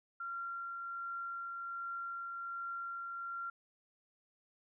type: tone with tremolo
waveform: sine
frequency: 1377 Hz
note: F6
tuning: 25 cents flat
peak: -38 dBFS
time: 0.2-3.5 s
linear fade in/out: 5 ms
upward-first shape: triangle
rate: 1.3 Hz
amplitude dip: 25%
effects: none